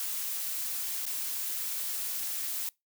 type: noise with dropouts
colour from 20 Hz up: blue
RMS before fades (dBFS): -34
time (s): 0-2.69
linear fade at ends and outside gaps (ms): 1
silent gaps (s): 1.055-1.064
effects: noise-tail reverb RT60 0.2 s tail -24 dB re dry